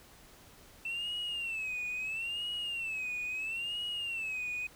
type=tone with vibrato; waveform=sine; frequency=2673 Hz; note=E7; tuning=23 cents sharp; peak=-32 dBFS; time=0.85-4.67 s; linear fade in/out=5 ms; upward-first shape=sine; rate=0.75 Hz; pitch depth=140 cents each way; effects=tanh soft clip ceiling -32 dBFS + pink hiss -57 dBFS RMS until 4.75 s